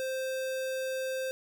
square tone, 523.3 Hz, C5, in tune, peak -32 dBFS, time 0-1.31 s, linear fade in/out 0 ms, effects none

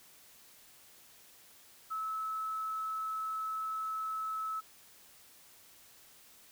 sine tone with quantisation, 1300 Hz, E6, 24 cents flat, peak -34 dBFS, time 1.9-4.61 s, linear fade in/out 20 ms, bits 10, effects white hiss -59 dBFS RMS until 6.51 s

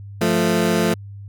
20% pulse tone pair together, 174.61 / 220 Hz, F3 / A3, 0 / 0 cents, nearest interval major third, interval 400 cents, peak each -14 dBFS, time 0.21-0.94 s, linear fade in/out 5 ms, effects added 100 Hz sine -33 dBFS peak until 1.28 s

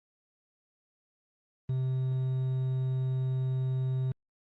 triangle tone with quantisation, 130 Hz, C3, 11 cents flat, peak -25 dBFS, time 1.69-4.12 s, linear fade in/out 5 ms, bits 8, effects low-pass 2000 Hz 12 dB/octave + Opus 32 kbps

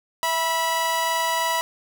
sawtooth tone pair together, 659.3 / 977.4 Hz, E5 / B5, 0 / -18 cents, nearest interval perfect fifth, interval 682 cents, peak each -24 / -18 dBFS, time 0.23-1.61 s, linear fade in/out 0 ms, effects none

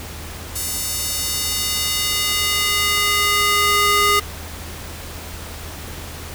square tone with high-pass filter sweep, 409.9 Hz, G#4, 23 cents flat, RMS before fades -19 dBFS, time 0.55-4.2 s, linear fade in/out 10 ms, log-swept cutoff 7600 to 960 Hz, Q 0.92, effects added 80 Hz sine -34 dBFS peak until 6.34 s + pink hiss -34 dBFS RMS until 6.34 s

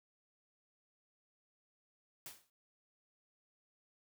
white noise with exponential decay, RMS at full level -45 dBFS, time 2.26-2.5 s, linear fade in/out 1 ms, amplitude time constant 52 ms, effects none

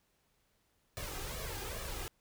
pink noise with flanger, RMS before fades -41 dBFS, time 0.97-2.08 s, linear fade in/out 0 ms, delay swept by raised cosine 1.7 to 2.5 ms, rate 2.4 Hz, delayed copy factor +0.65, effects pink hiss -75 dBFS RMS until 2.2 s

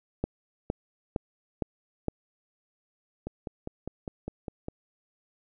two click trains, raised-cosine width 2 ms, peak -14 / -21 dBFS, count 5 / 8, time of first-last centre 0.24-2.083 / 3.27-4.684 s, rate 2.17 / 4.95 Hz, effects none

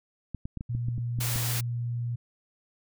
clicks, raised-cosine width 5 ms, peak -22 dBFS, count 9, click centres 0.347 / 0.455 / 0.573 / 0.609 / 0.75 / 0.885 / 0.981 / 1.188 / 1.36 s
sine tone, 119.3 Hz, A#2, 41 cents sharp, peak -28 dBFS, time 0.69-2.16 s, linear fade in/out 10 ms
white noise, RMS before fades -32 dBFS, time 1.2-1.61 s, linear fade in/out 10 ms
effects none

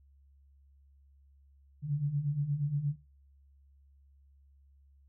sine beating tone pair, 138.59 / 147.09 Hz, C#3 / D3, 0 / +3 cents, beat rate 8.5 Hz, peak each -35 / -30 dBFS, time 1.82-2.96 s, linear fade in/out 50 ms, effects noise-tail reverb RT60 0.4 s tail -22 dB re dry + added 69 Hz sine -59 dBFS peak until 5.08 s

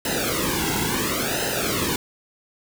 pink noise with flanger, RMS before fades -24 dBFS, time 0.05-1.96 s, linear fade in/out 2 ms, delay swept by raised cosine 0.87 to 1.69 ms, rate 0.72 Hz, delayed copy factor -0.95, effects none

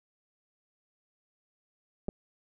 clicks, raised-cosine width 2 ms, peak -21 dBFS, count 2, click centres 2.084 / 2.089 s, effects none

